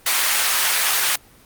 pink high-pass noise, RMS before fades -18 dBFS, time 0.06-1.16 s, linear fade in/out 5 ms, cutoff 1400 Hz, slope 12 dB/octave, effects pink hiss -49 dBFS RMS until 1.45 s + Opus 24 kbps

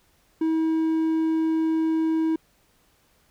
triangle tone, 320.9 Hz, E4, 46 cents flat, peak -18 dBFS, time 0.41-2.36 s, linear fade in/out 5 ms, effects pink hiss -63 dBFS RMS until 3.3 s

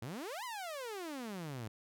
sawtooth exponential two-way sweep, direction up then down, 103.83 to 1046.5 to 103.83 Hz, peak -37 dBFS, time 0.02-1.68 s, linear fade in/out 5 ms, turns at 0.44 s, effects none

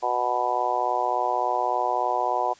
harmonic tone, 123.47 Hz, B2, in tune, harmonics 3 / 4 / 5 / 6 / 7 / 8, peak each -34 / -32 / -30 / -26 / -29 / -27 dBFS, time 0.02-2.54 s, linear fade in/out 20 ms, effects white hiss -53 dBFS RMS until 2.59 s + resampled to 16000 Hz

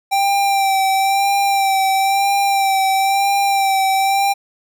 square tone with vibrato, 784 Hz, G5, in tune, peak -14 dBFS, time 0.11-4.34 s, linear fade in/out 20 ms, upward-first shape sine, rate 1 Hz, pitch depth 28 cents each way, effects none

